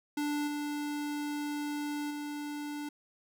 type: tone with level steps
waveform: square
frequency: 293.7 Hz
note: D4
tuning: in tune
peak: -31 / -34 / -37 dBFS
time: 0.17-2.89 s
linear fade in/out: 5 ms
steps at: 0.47 / 2.1 s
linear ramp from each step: 10 ms
effects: none